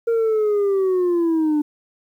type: linear sweep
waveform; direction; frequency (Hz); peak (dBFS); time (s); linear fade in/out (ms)
sine; down; 466.2 to 293.7; -13; 0.07-1.62; 10
effects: tanh soft clip ceiling -15 dBFS + 9-bit